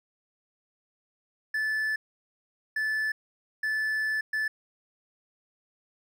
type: tone bursts at uneven times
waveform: triangle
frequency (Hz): 1743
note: A6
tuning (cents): -17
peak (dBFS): -24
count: 4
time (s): 1.54-1.96 / 2.76-3.12 / 3.63-4.21 / 4.33-4.48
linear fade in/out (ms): 5
effects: none